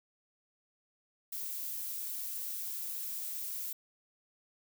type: noise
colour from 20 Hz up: violet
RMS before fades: -39 dBFS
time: 1.32-3.73 s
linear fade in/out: 5 ms
effects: none